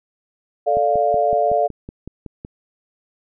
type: chord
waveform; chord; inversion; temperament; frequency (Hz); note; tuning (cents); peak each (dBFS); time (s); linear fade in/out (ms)
sine; D minor; second; equal; 440 / 587.3 / 698.5; A4 / D5 / F5; 0 / 0 / 0; -22 / -19 / -17; 0.66-1.68; 20
type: click train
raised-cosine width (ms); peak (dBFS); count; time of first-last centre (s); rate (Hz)
3; -19; 10; 0.77-2.449; 5.36
effects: none